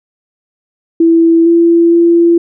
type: tone with pitch steps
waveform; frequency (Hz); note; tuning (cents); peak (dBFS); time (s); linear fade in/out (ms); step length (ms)
sine; 331.2 / 337.5 / 339.6; E4 / E4 / F4; +8 / +41 / -48; -4; 1-2.38; 5; 460
effects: none